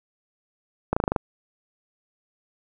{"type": "slowing click train", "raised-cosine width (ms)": 1, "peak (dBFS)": -7, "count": 7, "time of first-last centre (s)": [0.93, 1.162], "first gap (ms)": 35, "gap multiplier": 1.04, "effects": []}